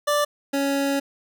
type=tone pair in turn; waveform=25% pulse; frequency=587.3 / 278.1 Hz; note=D5 / C#4; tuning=0 / +6 cents; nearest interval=octave + minor second; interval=1294 cents; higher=first; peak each=-15 / -17 dBFS; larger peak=first; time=0.07-0.25 / 0.53-1 s; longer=second; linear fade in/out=10 ms; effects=none